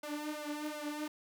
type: tone with flanger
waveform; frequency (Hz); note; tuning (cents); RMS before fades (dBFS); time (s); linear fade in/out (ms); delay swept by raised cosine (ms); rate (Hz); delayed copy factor
sawtooth; 299.2; D4; +32; -40; 0.03-1.08; 5; 1.4 to 4.5; 2.7; +0.85
effects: none